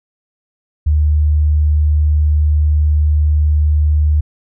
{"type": "tone", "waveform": "sine", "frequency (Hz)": 75.4, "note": "D2", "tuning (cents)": 46, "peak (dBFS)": -9, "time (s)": [0.86, 4.21], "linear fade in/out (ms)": 10, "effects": []}